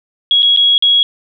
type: tone with dropouts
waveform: sine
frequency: 3322 Hz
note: G#7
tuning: in tune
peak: -7 dBFS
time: 0.31-1.03 s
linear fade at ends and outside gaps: 1 ms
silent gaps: 0.423-0.429 / 0.563-0.572 / 0.78-0.824 s
effects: none